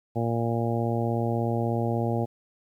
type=harmonic tone; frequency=116.54 Hz; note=A#2; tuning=in tune; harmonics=1 / 2 / 3 / 4 / 5 / 6 / 7; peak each=-27 / -30 / -32 / -33 / -34 / -35 / -35 dBFS; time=0.15-2.26 s; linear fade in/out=20 ms; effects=10-bit